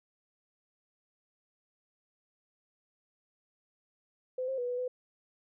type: tone with pitch steps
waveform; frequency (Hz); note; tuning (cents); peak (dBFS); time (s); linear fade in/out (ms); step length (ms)
sine; 510 / 530 / 489.2 / 492.8 / 502; C5 / C5 / B4 / B4 / B4; -44 / +22 / -16 / -4 / +28; -31; 4.38-4.88; 5; 100
effects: none